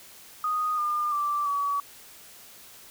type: tone with pitch steps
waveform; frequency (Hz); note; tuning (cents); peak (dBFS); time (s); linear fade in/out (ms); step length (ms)
sine; 1241 / 1205.7 / 1171.3 / 1138; D#6 / D6 / D6 / C#6; -5 / +45 / -5 / +45; -24; 0.44-1.8; 2; 340
effects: white hiss -49 dBFS RMS until 2.9 s